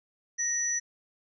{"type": "tone pair together", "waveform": "sine", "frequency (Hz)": [1864.7, 5920], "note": ["A#6", "F#8"], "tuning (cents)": [0, 0], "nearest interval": "octave + minor sixth", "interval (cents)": 2000, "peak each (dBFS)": [-34, -27], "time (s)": [0.38, 0.8], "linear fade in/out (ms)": 20, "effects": []}